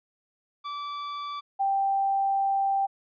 45% pulse / sine tone pair in turn, 1159 / 785.1 Hz, D6 / G5, -23 / +2 cents, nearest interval perfect fifth, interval 675 cents, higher first, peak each -32 / -22 dBFS, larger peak second, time 0.64-1.41 / 1.59-2.87 s, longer second, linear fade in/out 20 ms, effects resampled to 11025 Hz

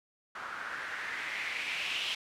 blue noise with low-pass filter sweep, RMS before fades -37 dBFS, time 0.35-2.15 s, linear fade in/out 5 ms, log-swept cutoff 1300 to 3000 Hz, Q 3.7, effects none

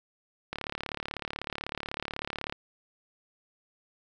click train, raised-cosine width 0.3 ms, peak -17 dBFS, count 73, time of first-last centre 0.53-2.524 s, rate 36.1 Hz, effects none

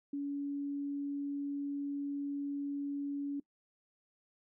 sine tone, 283.4 Hz, C#4, 38 cents sharp, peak -34 dBFS, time 0.13-3.4 s, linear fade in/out 5 ms, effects noise-tail reverb RT60 0.1 s tail -22 dB re dry

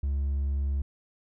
sine tone with hard clipping, 69.8 Hz, C#2, 13 cents sharp, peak -26 dBFS, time 0.03-0.82 s, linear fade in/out 5 ms, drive 2 dB, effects none

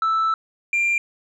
sine tone pair in turn, 1318.5 / 2382 Hz, E6 / D7, 0 / +24 cents, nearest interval minor seventh, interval 1024 cents, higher second, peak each -15 dBFS, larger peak neither, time 0.02-0.34 / 0.73-0.98 s, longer first, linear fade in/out 2 ms, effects tanh soft clip ceiling -16 dBFS

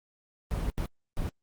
brown noise bursts at uneven times, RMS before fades -30 dBFS, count 3, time 0.51-0.7 / 0.78-0.86 / 1.17-1.29 s, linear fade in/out 0 ms, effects Opus 24 kbps

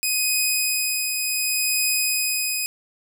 10% pulse tone with tremolo, 2505 Hz, D#7, 11 cents sharp, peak -10 dBFS, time 0.03-2.66 s, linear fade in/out 0 ms, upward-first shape triangle, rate 0.68 Hz, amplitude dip 40%, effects none

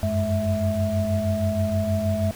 sine tone cluster, 91.4 / 97.7 / 211.8 / 655 Hz, F#2 / G2 / G#3 / E5, -21 / -5 / +34 / -11 cents, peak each -26 dBFS, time 0.03-2.31 s, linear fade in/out 0 ms, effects pink hiss -41 dBFS RMS until 2.35 s

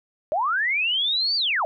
sine linear two-way sweep, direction up then down, 570 to 4706 to 570 Hz, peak -20 dBFS, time 0.32-1.65 s, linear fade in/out 0 ms, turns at 1.36 s, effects none

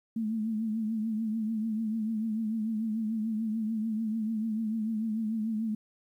sine tone with vibrato, 220 Hz, A3, in tune, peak -28 dBFS, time 0.16-5.75 s, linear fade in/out 5 ms, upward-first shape triangle, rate 6.8 Hz, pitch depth 75 cents each way, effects 11-bit

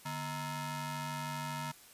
sawtooth ring-modulated tone, 390.9 Hz, G4, 5 cents flat, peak -30 dBFS, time 0.05-1.72 s, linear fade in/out 10 ms, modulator 540 Hz, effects white hiss -57 dBFS RMS until 1.93 s + resampled to 32000 Hz

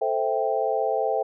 sine chord, A minor seventh, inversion none, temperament equal, 440 / 523.3 / 659.3 / 784 Hz, A4 / C5 / E5 / G5, 0 / 0 / 0 / 0 cents, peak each -27 dBFS, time 0.01-1.23 s, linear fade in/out 10 ms, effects none

